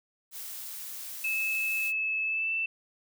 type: noise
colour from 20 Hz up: blue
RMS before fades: -40 dBFS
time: 0.31-1.93 s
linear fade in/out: 50 ms
type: tone with pitch glide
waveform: sine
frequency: 2603 to 2661 Hz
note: E7 to E7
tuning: -22 to +16 cents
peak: -27 dBFS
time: 1.24-2.66 s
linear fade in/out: 5 ms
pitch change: +38 cents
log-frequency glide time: 2.23-2.53 s
effects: none